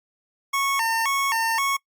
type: tone with vibrato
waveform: 25% pulse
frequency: 1000 Hz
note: B5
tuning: 21 cents sharp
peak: -17 dBFS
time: 0.53-1.77 s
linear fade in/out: 10 ms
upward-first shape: square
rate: 1.9 Hz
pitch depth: 170 cents each way
effects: noise-tail reverb RT60 0.1 s tail -24 dB re dry + Opus 48 kbps